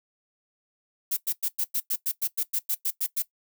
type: noise bursts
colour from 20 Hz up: violet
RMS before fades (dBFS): -26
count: 14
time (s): 1.11-3.224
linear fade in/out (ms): 10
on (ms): 60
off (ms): 98
effects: noise-tail reverb RT60 0.1 s tail -17 dB re dry